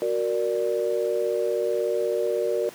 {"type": "chord", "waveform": "sine", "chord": "Gb augmented", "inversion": "none", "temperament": "equal", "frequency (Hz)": [370, 466.2, 587.3], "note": ["Gb4", "Bb4", "D5"], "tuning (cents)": [0, 0, 0], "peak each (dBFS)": [-27, -25, -27], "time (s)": [0.02, 2.69], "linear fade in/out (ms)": 0, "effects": ["pink hiss -45 dBFS RMS until 2.74 s", "high-pass 200 Hz 12 dB/octave"]}